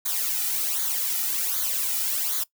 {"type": "noise with flanger", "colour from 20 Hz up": "blue", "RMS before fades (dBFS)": -26, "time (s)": [0.05, 2.44], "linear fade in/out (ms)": 10, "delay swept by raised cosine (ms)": [0.37, 1.87], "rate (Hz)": 1.3, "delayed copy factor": -0.75, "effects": ["noise-tail reverb RT60 0.1 s tail -20 dB re dry"]}